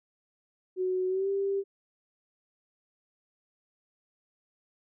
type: tone with pitch glide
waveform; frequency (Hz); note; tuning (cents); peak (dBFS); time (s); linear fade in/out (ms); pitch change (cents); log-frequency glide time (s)
sine; 370 to 394.3; F#4 to G4; 0 to +10; -26; 0.76-1.64; 50; +110; 1.08-1.29
effects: none